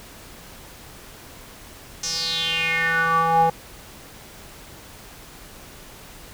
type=tone with band-pass filter sweep; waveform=square; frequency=164.81 Hz; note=E3; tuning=in tune; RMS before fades=-21 dBFS; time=2.03-3.5 s; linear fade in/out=5 ms; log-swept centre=6000 to 710 Hz; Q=6.1; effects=pink hiss -43 dBFS RMS until 6.33 s